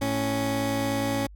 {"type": "tone pair together", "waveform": "20% pulse", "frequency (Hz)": [110, 277.2], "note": ["A2", "C#4"], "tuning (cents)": [0, 0], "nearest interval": "octave + major third", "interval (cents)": 1600, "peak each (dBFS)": [-25, -21], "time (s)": [0.01, 1.27], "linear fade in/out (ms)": 10, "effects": ["added 50 Hz sine -43 dBFS peak until 1.35 s"]}